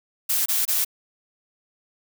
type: noise bursts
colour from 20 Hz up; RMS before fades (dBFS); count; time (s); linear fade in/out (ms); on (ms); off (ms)
blue; -22; 3; 0.29-0.848; 10; 170; 24
effects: none